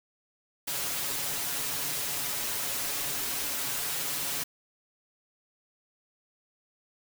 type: noise with comb filter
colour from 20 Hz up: white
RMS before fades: -32 dBFS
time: 0.67-4.44 s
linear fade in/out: 10 ms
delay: 7.1 ms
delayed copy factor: +0.7
effects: none